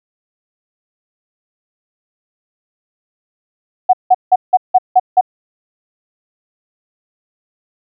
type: tone bursts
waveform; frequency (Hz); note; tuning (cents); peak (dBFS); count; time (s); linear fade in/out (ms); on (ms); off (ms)
sine; 740; F#5; 0; -4; 7; 3.89-5.211; 10; 43; 170
effects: none